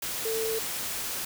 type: tone in noise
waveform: sine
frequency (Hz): 446.2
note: A4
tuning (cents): +24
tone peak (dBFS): -28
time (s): 0.25-0.59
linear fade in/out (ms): 5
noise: white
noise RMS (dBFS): -33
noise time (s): 0.02-1.25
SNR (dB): +2
effects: none